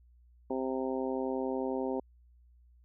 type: harmonic tone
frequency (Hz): 131.1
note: C3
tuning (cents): +4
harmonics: 2 / 3 / 4 / 5 / 6 / 7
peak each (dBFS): -35 / -35 / -37 / -43 / -43 / -43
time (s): 0.5-2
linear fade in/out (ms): 5
effects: added 60 Hz sine -58 dBFS peak until 2.84 s